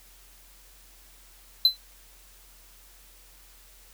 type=tone with exponential decay; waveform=triangle; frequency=4050 Hz; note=B7; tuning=43 cents sharp; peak=-10 dBFS; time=1.65-1.77 s; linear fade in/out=2 ms; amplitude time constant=24 ms; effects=added 43 Hz sine -55 dBFS peak until 3.93 s + white hiss -55 dBFS RMS until 3.93 s